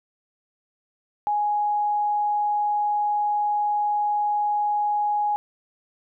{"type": "tone", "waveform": "sine", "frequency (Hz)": 832, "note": "G#5", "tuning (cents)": 3, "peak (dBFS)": -20, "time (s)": [1.27, 5.36], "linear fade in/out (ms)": 0, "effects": []}